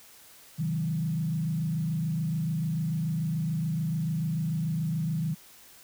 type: tone with frequency modulation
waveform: sine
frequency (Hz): 159.7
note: D#3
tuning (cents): +45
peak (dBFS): -26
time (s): 0.58-5.35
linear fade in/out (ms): 20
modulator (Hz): 26.9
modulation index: 0.86
effects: white hiss -53 dBFS RMS until 5.83 s